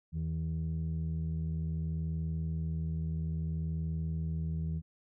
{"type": "tone pair together", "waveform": "sine", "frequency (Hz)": [80.6, 161.2], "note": ["E2", "E3"], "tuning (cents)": [-38, -38], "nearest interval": "octave", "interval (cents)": 1200, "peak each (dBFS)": [-33, -32], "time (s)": [0.12, 4.82], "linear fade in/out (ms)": 50, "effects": ["tanh soft clip ceiling -28 dBFS"]}